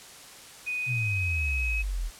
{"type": "tone with pitch glide", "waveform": "sine", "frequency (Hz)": [2489, 2549], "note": ["D#7", "D#7"], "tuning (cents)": [0, 41], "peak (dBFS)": -28, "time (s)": [0.66, 1.83], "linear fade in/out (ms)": 20, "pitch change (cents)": 41, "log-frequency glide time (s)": [0.78, 1.42]}
{"type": "exponential sweep", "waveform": "sine", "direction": "down", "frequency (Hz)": [130.81, 38.37], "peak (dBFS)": -27, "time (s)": [0.86, 2.11], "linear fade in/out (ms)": 50}
{"effects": ["white hiss -47 dBFS RMS until 2.19 s", "low-pass 10000 Hz 12 dB/octave"]}